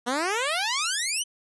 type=exponential sweep; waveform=10% pulse; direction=up; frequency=233.1 to 3100 Hz; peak=-16 dBFS; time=0.06-1.24 s; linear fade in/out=20 ms; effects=resampled to 24000 Hz